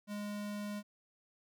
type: tone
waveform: square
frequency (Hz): 206.6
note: G#3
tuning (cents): -9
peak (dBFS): -39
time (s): 0.07-0.83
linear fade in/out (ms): 50
effects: none